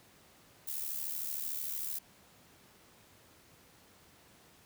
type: noise with amplitude modulation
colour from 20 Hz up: violet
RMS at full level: -35 dBFS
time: 0.67-1.99 s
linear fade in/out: 10 ms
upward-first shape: sine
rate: 73.3 Hz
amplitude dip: 65%
effects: pink hiss -61 dBFS RMS until 4.65 s + high-pass 80 Hz 12 dB/octave